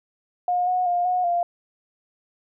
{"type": "tone with pitch steps", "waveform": "sine", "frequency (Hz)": [716, 730, 706, 727, 696], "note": ["F5", "F#5", "F5", "F#5", "F5"], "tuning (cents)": [43, -24, 19, -31, -6], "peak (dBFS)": -19, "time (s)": [0.48, 1.43], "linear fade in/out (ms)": 2, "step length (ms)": 190, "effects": []}